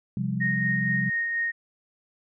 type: chord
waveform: sine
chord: C suspended fourth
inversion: none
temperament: equal with one note detuned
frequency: 130.81 / 174.61 / 198.96 Hz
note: C3 / F3 / G3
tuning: 0 / 0 / +26 cents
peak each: -29 / -30 / -29 dBFS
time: 0.17-1.1 s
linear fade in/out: 2 ms
type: tone with tremolo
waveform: sine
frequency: 1858 Hz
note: A#6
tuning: 6 cents flat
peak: -23 dBFS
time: 0.4-1.52 s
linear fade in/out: 20 ms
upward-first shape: sine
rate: 4.2 Hz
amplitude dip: 30%
effects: none